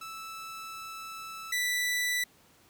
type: tone pair in turn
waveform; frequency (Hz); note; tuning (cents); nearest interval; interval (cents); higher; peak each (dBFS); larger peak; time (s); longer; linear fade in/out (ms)
sawtooth; 1315 / 1974.9; E6 / B6; -5 / -1; perfect fifth; 704; second; -36 / -24; second; 0.01-1.52 / 1.52-2.24; first; 5
effects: pink hiss -61 dBFS RMS until 2.69 s + high-pass 80 Hz 12 dB/octave